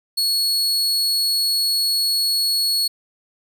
40% pulse tone, 4360 Hz, C#8, 29 cents flat, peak -16 dBFS, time 0.17-2.88 s, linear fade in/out 10 ms, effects none

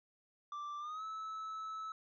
triangle tone with pitch glide, 1174.7 to 1303.4 Hz, D6 to E6, 0 to -20 cents, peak -39 dBFS, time 0.52-1.92 s, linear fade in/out 2 ms, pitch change +180 cents, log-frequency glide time 0.79-1.04 s, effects resampled to 16000 Hz

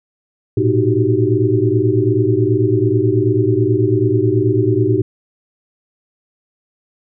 sine tone cluster, 110.3 / 119.5 / 308.6 / 368.5 / 391.1 Hz, A2 / A#2 / D#4 / F#4 / G4, +5 / +43 / -14 / -7 / -4 cents, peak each -18 dBFS, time 0.57-5.02 s, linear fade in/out 5 ms, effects none

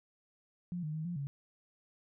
sine tone with pitch steps, 176.3 / 153 / 157.2 / 174.4 / 140.4 Hz, F3 / D#3 / D#3 / F3 / C#3, +17 / -29 / +18 / -2 / +22 cents, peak -35 dBFS, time 0.72-1.27 s, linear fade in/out 0 ms, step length 110 ms, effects none

